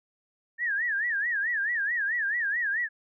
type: tone with vibrato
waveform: sine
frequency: 1760 Hz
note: A6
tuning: in tune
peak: -25 dBFS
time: 0.58-2.89 s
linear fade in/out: 50 ms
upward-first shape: sine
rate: 4.6 Hz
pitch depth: 180 cents each way
effects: none